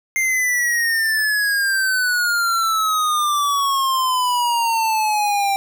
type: exponential sweep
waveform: square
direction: down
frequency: 2106 to 784 Hz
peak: -17 dBFS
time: 0.16-5.56 s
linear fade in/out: 0 ms
effects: none